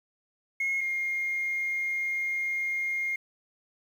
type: tone pair in turn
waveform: sine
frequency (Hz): 2161 / 2129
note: C#7 / C7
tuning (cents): -45 / +30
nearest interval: unison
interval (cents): 25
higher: first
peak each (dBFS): -24 / -26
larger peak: first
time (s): 0.6-0.81 / 0.81-3.16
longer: second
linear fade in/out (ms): 5
effects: tanh soft clip ceiling -23 dBFS + 9-bit